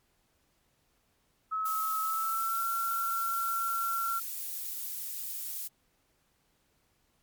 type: tone with pitch glide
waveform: sine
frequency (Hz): 1290 to 1360.4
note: E6 to F6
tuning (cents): -38 to -46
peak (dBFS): -29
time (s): 1.51-4.2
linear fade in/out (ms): 20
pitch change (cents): +92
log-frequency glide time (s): 2.01-2.64
type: noise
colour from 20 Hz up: violet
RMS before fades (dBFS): -37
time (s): 1.65-5.68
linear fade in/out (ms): 10
effects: pink hiss -72 dBFS RMS until 7.22 s + MP3 96 kbps